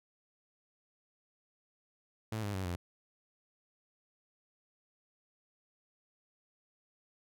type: tone with pitch steps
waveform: sawtooth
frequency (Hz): 110 / 102.04 / 94.66 / 87.81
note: A2 / G#2 / F#2 / F2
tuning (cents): 0 / -30 / +40 / +10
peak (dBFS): -31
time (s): 2.32-2.76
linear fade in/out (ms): 5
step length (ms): 110
effects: none